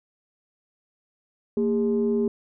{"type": "tone pair together", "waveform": "sine", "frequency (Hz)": [229.1, 406.3], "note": ["A#3", "G#4"], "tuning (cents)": [-30, -38], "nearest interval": "minor seventh", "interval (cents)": 992, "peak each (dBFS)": [-22, -22], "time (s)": [1.57, 2.28], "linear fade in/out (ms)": 2, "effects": ["tanh soft clip ceiling -14 dBFS"]}